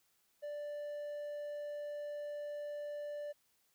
triangle tone, 587.3 Hz, D5, in tune, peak -38 dBFS, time 0.42-3.33 s, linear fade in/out 20 ms, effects white hiss -75 dBFS RMS until 3.74 s

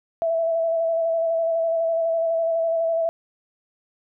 sine tone with vibrato, 660 Hz, E5, 2 cents sharp, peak -19 dBFS, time 0.22-3.09 s, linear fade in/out 0 ms, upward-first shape square, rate 12 Hz, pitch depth 18 cents each way, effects none

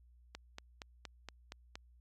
click train, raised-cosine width 0.2 ms, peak -27 dBFS, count 7, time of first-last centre 0.35-1.755 s, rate 4.27 Hz, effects added 60 Hz sine -60 dBFS peak until 2 s + MP3 96 kbps

